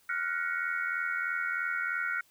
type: chord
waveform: sine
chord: Gb major seventh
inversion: third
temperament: equal with one note detuned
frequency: 1396.9 / 1480 / 1900.5 / 2217 Hz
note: F6 / Gb6 / Bb6 / Db7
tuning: 0 / 0 / +33 / 0 cents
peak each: -33 / -34 / -37 / -38 dBFS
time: 0.09-2.21 s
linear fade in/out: 5 ms
effects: white hiss -65 dBFS RMS until 2.3 s